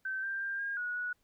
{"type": "tone with pitch steps", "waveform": "sine", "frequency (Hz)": [1544, 1582, 1592, 1620, 1458, 1466], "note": ["G6", "G6", "G6", "G#6", "F#6", "F#6"], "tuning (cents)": [-27, 15, 26, -43, -26, -16], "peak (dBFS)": -33, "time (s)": [0.05, 1.13], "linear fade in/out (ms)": 5, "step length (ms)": 180, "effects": ["pink hiss -75 dBFS RMS until 1.23 s"]}